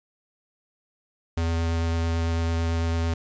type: tone with vibrato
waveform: square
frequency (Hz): 83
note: E2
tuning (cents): +12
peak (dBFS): -23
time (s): 1.37-3.14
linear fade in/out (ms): 5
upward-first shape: triangle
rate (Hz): 9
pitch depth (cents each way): 11
effects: resampled to 16000 Hz + 9-bit